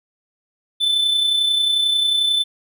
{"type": "tone with amplitude modulation", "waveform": "triangle", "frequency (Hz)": 3520, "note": "A7", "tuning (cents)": 0, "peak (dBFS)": -12, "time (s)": [0.8, 2.44], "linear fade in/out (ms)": 20, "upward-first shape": "sine", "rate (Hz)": 31.2, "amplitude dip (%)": 40, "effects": []}